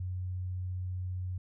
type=tone; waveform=sine; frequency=91.5 Hz; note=F#2; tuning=19 cents flat; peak=-33 dBFS; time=0-1.38 s; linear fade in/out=5 ms; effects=none